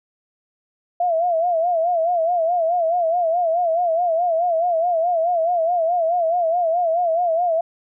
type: tone with vibrato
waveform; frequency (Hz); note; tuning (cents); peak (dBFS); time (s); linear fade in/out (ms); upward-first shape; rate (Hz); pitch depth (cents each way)
sine; 680; F5; -46; -16; 1-7.61; 5; sine; 4.7; 100
effects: none